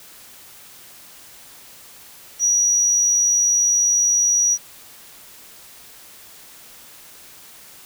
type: tone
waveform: sine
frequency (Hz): 5800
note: F#8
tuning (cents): -35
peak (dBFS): -14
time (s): 2.39-4.58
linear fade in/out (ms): 50
effects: white hiss -44 dBFS RMS until 7.85 s